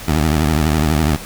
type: tone with vibrato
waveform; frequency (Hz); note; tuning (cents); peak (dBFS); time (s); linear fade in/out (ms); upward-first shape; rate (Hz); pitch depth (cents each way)
15% pulse; 77; D#2; -17; -7; 0.07-1.17; 20; triangle; 12; 160
effects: pink hiss -32 dBFS RMS until 1.25 s